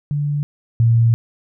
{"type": "tone pair in turn", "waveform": "sine", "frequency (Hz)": [145.8, 115.72], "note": ["D3", "A#2"], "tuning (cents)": [-12, -12], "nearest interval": "major third", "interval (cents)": 400, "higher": "first", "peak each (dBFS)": [-17, -10], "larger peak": "second", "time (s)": [[0.11, 0.43], [0.8, 1.14]], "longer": "second", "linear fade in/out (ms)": 0, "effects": []}